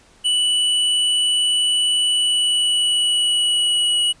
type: tone with pitch glide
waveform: square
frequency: 2963 to 2926 Hz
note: F#7 to F#7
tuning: +2 to -20 cents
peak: -16 dBFS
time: 0.24-4.13 s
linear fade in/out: 20 ms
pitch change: -22 cents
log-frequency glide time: 2.07-3.94 s
effects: pink hiss -52 dBFS RMS until 4.2 s + resampled to 22050 Hz